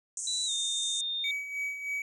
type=band-pass noise; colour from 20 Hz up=pink; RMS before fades=-36 dBFS; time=0.17-1.01 s; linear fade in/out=2 ms; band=6100 to 8900 Hz; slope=96 dB/octave
type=tone with pitch glide; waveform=sine; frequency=3951 to 3644 Hz; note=B7 to A#7; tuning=0 to -40 cents; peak=-30 dBFS; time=0.27-1.31 s; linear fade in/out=2 ms; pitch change=-140 cents; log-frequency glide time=0.46-0.51 s
type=tone with tremolo; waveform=triangle; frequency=2272 Hz; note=C#7; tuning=42 cents sharp; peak=-28 dBFS; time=1.24-2.02 s; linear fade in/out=2 ms; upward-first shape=sine; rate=3.2 Hz; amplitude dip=60%
effects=none